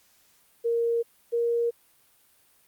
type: tone pair in turn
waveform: sine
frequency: 466.2 / 469.7 Hz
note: A#4 / A#4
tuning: 0 / +13 cents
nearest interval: unison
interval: 13 cents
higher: second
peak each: -22 / -22 dBFS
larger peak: neither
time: 0.64-1.03 / 1.32-1.71 s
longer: neither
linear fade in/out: 20 ms
effects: white hiss -62 dBFS RMS until 2.67 s + Opus 48 kbps